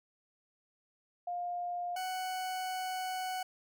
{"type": "tone pair in turn", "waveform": ["sine", "40% pulse"], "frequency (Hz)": [706, 743.9], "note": ["F5", "F#5"], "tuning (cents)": [19, 9], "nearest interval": "minor second", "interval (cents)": 90, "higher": "second", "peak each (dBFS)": [-34, -34], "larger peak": "neither", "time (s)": [[1.27, 1.96], [1.96, 3.43]], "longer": "second", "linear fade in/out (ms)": 5, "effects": []}